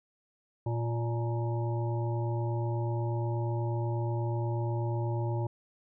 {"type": "harmonic tone with a mistuned harmonic", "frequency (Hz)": 116.54, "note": "A#2", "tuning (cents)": 0, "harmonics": [1, 3, 5, 7, 8], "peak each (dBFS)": [-29, -37, -41, -42, -44], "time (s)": [0.66, 5.47], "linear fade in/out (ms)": 5, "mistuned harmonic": 7, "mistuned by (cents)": 59, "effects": []}